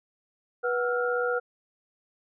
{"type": "tone cluster", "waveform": "sine", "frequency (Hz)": [488.8, 743, 1338, 1414], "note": ["B4", "F#5", "E6", "F6"], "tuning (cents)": [-18, 7, 25, 21], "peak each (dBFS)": [-26, -35, -35, -30], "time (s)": [0.63, 1.4], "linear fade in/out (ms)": 20, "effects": []}